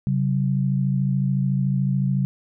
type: tone pair together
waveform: sine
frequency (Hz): 135.41 / 189.2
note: C#3 / F#3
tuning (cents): -40 / +39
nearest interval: tritone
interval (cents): 579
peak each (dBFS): -20 / -23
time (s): 0.07-2.25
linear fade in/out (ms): 0
effects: none